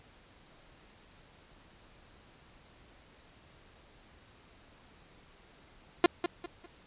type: tone with echo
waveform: sawtooth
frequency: 349.2 Hz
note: F4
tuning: in tune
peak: -14 dBFS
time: 6.04-6.06 s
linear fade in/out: 2 ms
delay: 200 ms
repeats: 3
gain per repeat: -10 dB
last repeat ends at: 6.66 s
effects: pink hiss -59 dBFS RMS until 6.86 s + resampled to 8000 Hz